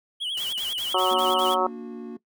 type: tone with vibrato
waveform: triangle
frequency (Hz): 3120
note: G7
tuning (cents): -9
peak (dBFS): -25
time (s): 0.2-1.56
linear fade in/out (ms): 20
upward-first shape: triangle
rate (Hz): 10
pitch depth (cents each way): 150
type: noise bursts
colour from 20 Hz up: white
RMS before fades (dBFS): -38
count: 6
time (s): 0.37-1.545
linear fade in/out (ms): 5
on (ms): 160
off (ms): 43
type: harmonic tone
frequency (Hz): 185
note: F#3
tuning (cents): 0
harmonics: 2 / 3 / 4 / 5 / 6 / 7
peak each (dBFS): -27 / -27 / -27 / -27 / -27 / -27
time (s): 0.94-1.67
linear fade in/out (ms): 5
type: chord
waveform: triangle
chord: Bb augmented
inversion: none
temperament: just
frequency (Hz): 233.1 / 291.4 / 364.2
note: Bb3 / D4 / F#4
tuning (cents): 0 / -13 / -27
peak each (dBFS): -34 / -39 / -36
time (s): 1.11-2.17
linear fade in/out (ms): 5
effects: noise-tail reverb RT60 0.1 s tail -18 dB re dry